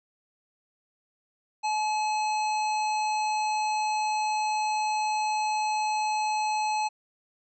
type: harmonic tone with a mistuned harmonic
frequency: 856 Hz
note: A5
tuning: 48 cents flat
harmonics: 1 / 3 / 5 / 7 / 9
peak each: -25 / -35 / -39 / -42 / -44 dBFS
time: 1.63-6.89 s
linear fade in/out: 20 ms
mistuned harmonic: 5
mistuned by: -39 cents
effects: none